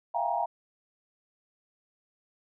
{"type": "tone cluster", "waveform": "sine", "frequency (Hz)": [660, 701, 792, 826, 941], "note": ["E5", "F5", "G5", "G#5", "A#5"], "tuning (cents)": [2, 6, 18, -10, 16], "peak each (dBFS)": [-35, -31, -34, -35, -31], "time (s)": [0.14, 0.46], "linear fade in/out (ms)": 10, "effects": []}